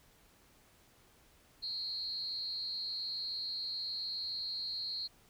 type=tone with amplitude modulation; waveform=sine; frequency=4229 Hz; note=C8; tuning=18 cents sharp; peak=-33 dBFS; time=1.62-5.08 s; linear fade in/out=20 ms; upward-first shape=sine; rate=299 Hz; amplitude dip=70%; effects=pink hiss -65 dBFS RMS until 5.29 s